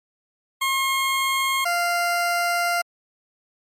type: tone pair in turn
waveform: 20% pulse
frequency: 1075 / 695.8 Hz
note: C6 / F5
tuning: +47 / -7 cents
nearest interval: minor sixth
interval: 754 cents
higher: first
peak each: -15 dBFS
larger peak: neither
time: 0.61-1.65 / 1.65-2.82 s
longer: second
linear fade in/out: 10 ms
effects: MP3 64 kbps